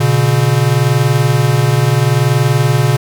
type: tone pair together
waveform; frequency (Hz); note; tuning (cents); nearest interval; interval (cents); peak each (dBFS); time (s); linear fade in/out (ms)
square; 120.8 / 141.51; B2 / C#3; -38 / +36; minor third; 274; -13; 0-2.97; 10
effects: none